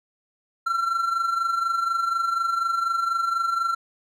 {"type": "tone with amplitude modulation", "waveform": "triangle", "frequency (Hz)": 1358, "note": "F6", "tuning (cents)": -49, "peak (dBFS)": -17, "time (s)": [0.66, 3.75], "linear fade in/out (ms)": 10, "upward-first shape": "sine", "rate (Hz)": 24.1, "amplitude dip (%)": 60, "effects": []}